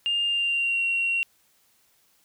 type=tone with pitch glide; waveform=sine; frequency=2810 to 2744 Hz; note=F7 to F7; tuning=+10 to -31 cents; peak=-21 dBFS; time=0.06-1.23 s; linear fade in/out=0 ms; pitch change=-41 cents; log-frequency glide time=0.25-0.82 s; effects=tanh soft clip ceiling -17 dBFS + white hiss -64 dBFS RMS until 2.24 s